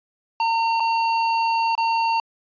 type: tone with dropouts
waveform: square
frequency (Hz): 912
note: A#5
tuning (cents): -38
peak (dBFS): -19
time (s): 0.4-2.2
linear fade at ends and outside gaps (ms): 2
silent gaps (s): 0.799-0.803 / 1.752-1.778
effects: resampled to 11025 Hz